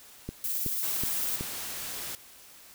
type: click train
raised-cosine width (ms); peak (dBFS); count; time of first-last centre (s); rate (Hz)
3; -21; 4; 0.29-1.409; 2.68
type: noise with tremolo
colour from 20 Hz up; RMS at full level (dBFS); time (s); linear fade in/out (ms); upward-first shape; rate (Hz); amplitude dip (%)
violet; -30; 0.44-1.36; 2; triangle; 18; 25
type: noise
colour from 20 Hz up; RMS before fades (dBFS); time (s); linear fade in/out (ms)
white; -37; 0.83-2.15; 0
effects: white hiss -52 dBFS RMS until 2.74 s